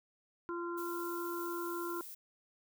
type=harmonic tone; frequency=344.6 Hz; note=F4; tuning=23 cents flat; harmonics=1 / 3 / 4; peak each=-38 / -43 / -44 dBFS; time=0.49-2.01 s; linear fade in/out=0 ms
type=noise; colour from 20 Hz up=violet; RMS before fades=-48 dBFS; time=0.77-2.15 s; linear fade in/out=10 ms
effects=none